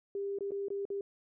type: tone with dropouts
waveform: sine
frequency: 398.6 Hz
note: G4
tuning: 29 cents sharp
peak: -33 dBFS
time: 0.15-1.01 s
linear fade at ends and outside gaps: 2 ms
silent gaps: 0.387-0.407 / 0.508-0.518 / 0.684-0.703 / 0.853-0.902 s
effects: none